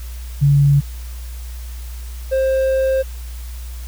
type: tone pair in turn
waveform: sine / triangle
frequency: 141.9 / 529.6 Hz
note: C#3 / C5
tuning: +41 / +21 cents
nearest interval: octave + major seventh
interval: 2280 cents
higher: second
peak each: -9 / -12 dBFS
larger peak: first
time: 0.41-0.81 / 2.31-3.03 s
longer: second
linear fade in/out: 20 ms
effects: added 60 Hz sine -27 dBFS peak until 3.87 s + white hiss -42 dBFS RMS until 3.87 s

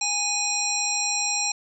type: harmonic tone with a mistuned harmonic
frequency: 826 Hz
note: G#5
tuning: 10 cents flat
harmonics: 1 / 3 / 5 / 7 / 9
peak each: -32 / -30 / -30 / -27 / -28 dBFS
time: 0.01-1.52 s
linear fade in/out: 5 ms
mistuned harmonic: 7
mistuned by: -35 cents
effects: none

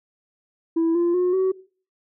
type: tone with pitch steps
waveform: sine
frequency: 329.6 / 344.8 / 360.7 / 377.3 Hz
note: E4 / F4 / F#4 / F#4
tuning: 0 / -22 / -44 / +34 cents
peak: -15 dBFS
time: 0.76-1.52 s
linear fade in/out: 10 ms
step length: 190 ms
effects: noise-tail reverb RT60 0.4 s tail -20 dB re dry + tanh soft clip ceiling -16 dBFS

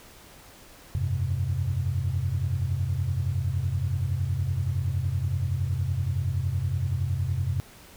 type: chord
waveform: sine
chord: F suspended second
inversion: none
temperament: equal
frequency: 87.31 / 98 / 130.81 Hz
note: F2 / G2 / C3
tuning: 0 / 0 / 0 cents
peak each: -28 dBFS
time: 0.95-7.6 s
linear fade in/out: 0 ms
effects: tanh soft clip ceiling -15 dBFS + pink hiss -50 dBFS RMS until 7.96 s

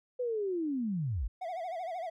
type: linear sweep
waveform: sine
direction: down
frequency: 508 to 41.2 Hz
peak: -30 dBFS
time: 0.19-1.28 s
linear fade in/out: 10 ms
type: tone with vibrato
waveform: triangle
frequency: 698.5 Hz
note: F5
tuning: in tune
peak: -33 dBFS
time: 1.41-2.1 s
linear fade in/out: 10 ms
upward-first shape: sine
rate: 13 Hz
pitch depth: 130 cents each way
effects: none

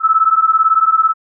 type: beating tone pair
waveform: sine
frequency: 1300 / 1318 Hz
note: E6 / E6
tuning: -24 / -1 cents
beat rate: 18 Hz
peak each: -12 dBFS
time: 0-1.14 s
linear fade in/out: 50 ms
effects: none

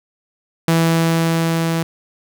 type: tone with level ramp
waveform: sawtooth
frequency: 164.81 Hz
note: E3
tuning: in tune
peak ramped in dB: -8 to -13 dBFS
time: 0.68-1.83 s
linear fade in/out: 2 ms
effects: none

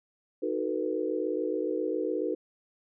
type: chord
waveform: sine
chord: B dominant seventh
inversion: first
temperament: equal with one note detuned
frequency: 311.1 / 370 / 446.7 / 493.9 Hz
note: D#4 / F#4 / A4 / B4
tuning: 0 / 0 / +26 / 0 cents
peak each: -33 dBFS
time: 0.42-2.35 s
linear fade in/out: 10 ms
effects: none

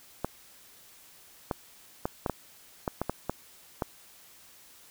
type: clicks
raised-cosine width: 1 ms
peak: -14 dBFS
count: 10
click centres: 0.246 / 1.512 / 2.055 / 2.262 / 2.297 / 2.878 / 3.016 / 3.096 / 3.296 / 3.822 s
effects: white hiss -55 dBFS RMS until 4.9 s

